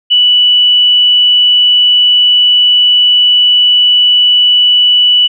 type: tone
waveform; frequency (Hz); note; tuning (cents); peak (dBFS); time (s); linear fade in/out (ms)
sine; 2960; F#7; 0; -4; 0.1-5.28; 20
effects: none